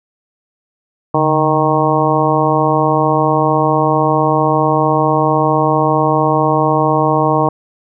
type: harmonic tone with a mistuned harmonic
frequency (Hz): 155.56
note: D#3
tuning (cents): 0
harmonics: 1 / 2 / 3 / 4 / 5 / 6 / 7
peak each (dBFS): -18 / -18 / -18 / -18 / -18 / -18 / -18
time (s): 1.14-7.49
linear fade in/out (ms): 5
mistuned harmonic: 1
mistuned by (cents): -120
effects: none